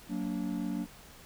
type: chord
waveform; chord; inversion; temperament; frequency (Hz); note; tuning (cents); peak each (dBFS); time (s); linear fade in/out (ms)
triangle; Gb augmented; none; just; 185 / 231.2 / 289.1; Gb3 / Bb3 / D4; 0 / -14 / -27; -34; 0.08-0.87; 50
effects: pink hiss -53 dBFS RMS until 1.25 s